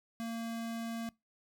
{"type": "tone", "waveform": "square", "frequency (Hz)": 229.2, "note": "A#3", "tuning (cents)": -29, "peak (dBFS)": -37, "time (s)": [0.2, 1.09], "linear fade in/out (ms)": 0, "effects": ["noise-tail reverb RT60 0.2 s tail -23 dB re dry"]}